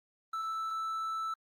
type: tone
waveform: triangle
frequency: 1318.5 Hz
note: E6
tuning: in tune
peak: -31 dBFS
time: 0.33-1.34 s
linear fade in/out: 5 ms
effects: Opus 32 kbps